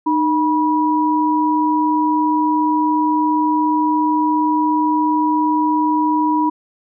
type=tone pair together; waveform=sine; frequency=306.2 / 972 Hz; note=D#4 / B5; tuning=-28 / -28 cents; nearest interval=octave + minor sixth; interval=2000 cents; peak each=-16 dBFS; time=0.06-6.5 s; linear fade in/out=10 ms; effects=none